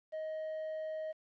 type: tone with quantisation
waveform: triangle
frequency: 628 Hz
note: D#5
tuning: 16 cents sharp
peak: -35 dBFS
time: 0.12-1.13 s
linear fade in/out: 20 ms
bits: 10
effects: low-pass 3000 Hz 12 dB/octave